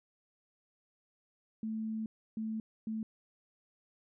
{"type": "tone bursts at uneven times", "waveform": "sine", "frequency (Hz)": 220, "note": "A3", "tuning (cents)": 0, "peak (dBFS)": -34, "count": 3, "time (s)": [[1.63, 2.06], [2.37, 2.6], [2.87, 3.03]], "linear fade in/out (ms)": 2, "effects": []}